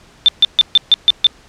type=tone bursts; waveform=sine; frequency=3563 Hz; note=A7; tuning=21 cents sharp; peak=-4 dBFS; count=7; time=0.26-1.268 s; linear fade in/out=0 ms; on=24 ms; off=140 ms; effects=pink hiss -46 dBFS RMS until 1.48 s + low-pass 7000 Hz 12 dB/octave